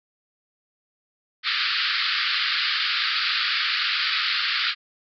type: band-pass noise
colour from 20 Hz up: white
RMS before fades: -24 dBFS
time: 1.43-4.75 s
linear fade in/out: 50 ms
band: 1200 to 4800 Hz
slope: 96 dB/octave
effects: none